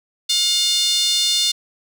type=tone with high-pass filter; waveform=5% pulse; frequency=715 Hz; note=F5; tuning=41 cents sharp; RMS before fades=-18 dBFS; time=0.29-1.52 s; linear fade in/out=10 ms; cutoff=3700 Hz; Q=4; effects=none